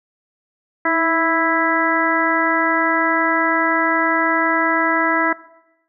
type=harmonic tone with a mistuned harmonic; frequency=329.6 Hz; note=E4; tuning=in tune; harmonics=1 / 2 / 3 / 4 / 5 / 6; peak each=-22 / -22 / -22 / -22 / -22 / -22 dBFS; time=0.85-5.33 s; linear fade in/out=5 ms; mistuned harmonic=1; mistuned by=-42 cents; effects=noise-tail reverb RT60 0.9 s tail -19 dB re dry